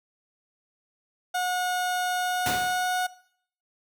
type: tone with pitch glide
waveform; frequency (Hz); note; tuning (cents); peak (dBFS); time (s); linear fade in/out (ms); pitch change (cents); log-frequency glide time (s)
30% pulse; 726 to 731; F#5 to F#5; -33 to -21; -22; 1.34-3.07; 10; +12; 2.17-2.91
type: noise with exponential decay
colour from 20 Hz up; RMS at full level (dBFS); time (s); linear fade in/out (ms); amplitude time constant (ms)
pink; -25; 2.46-2.92; 2; 98
effects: noise-tail reverb RT60 0.6 s tail -18 dB re dry + high-pass 100 Hz 12 dB/octave